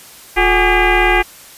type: tone with frequency modulation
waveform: sine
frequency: 830 Hz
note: G#5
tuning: 1 cent flat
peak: -9 dBFS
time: 0.36-1.23 s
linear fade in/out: 20 ms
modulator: 396 Hz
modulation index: 4.2
effects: white hiss -39 dBFS RMS until 1.57 s + resampled to 32000 Hz